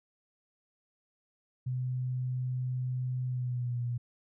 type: tone with pitch glide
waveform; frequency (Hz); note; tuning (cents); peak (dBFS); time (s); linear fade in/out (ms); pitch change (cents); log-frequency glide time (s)
sine; 126.9 to 120.75; B2 to B2; +47 to -39; -30; 1.66-3.98; 10; -86; 3.26-3.81
effects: none